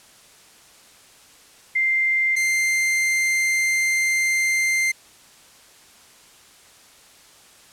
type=tone pair in turn; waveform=sine / 45% pulse; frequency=2093 / 2093 Hz; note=C7 / C7; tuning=0 / 0 cents; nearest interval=unison; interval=0 cents; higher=neither; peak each=-17 / -18 dBFS; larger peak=first; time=1.75-2.36 / 2.36-4.92 s; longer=second; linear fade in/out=10 ms; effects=white hiss -50 dBFS RMS until 7.72 s + low-pass 10000 Hz 12 dB/octave